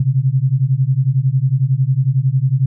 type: beating tone pair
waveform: sine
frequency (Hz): 126.9 / 137.9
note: B2 / C#3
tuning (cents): +47 / -9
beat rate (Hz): 11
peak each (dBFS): -15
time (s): 0-2.66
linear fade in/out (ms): 5
effects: none